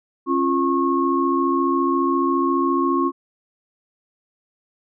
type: tone cluster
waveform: sine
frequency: 272.2 / 346.7 / 1090 Hz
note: C#4 / F4 / C#6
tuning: -31 / -13 / -29 cents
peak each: -21 dBFS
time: 0.26-3.12 s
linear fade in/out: 50 ms
effects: none